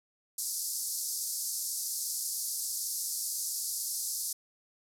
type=band-pass noise; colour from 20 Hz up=white; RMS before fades=-35 dBFS; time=0.38-4.33 s; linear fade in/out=5 ms; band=4700 to 13000 Hz; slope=48 dB/octave; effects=none